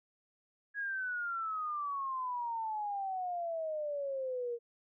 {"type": "exponential sweep", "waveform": "sine", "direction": "down", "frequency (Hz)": [1670, 466.2], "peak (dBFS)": -34, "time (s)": [0.74, 4.59], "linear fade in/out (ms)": 50, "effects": []}